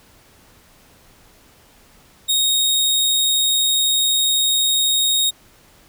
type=tone; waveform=sawtooth; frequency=3738 Hz; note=A#7; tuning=4 cents sharp; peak=-12 dBFS; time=2.28-5.31 s; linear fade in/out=20 ms; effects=pink hiss -51 dBFS RMS until 5.88 s